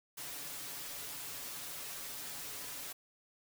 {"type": "noise with comb filter", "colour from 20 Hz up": "white", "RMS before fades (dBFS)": -44, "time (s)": [0.17, 2.93], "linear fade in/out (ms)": 10, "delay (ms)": 7, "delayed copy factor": 0.7, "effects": []}